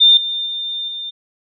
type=tone with level steps; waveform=sine; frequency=3605 Hz; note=A7; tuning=41 cents sharp; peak=-6 / -19 / -21 / -24 dBFS; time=0-1.11 s; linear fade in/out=20 ms; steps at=0.17 / 0.46 / 0.88 s; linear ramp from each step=2 ms; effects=none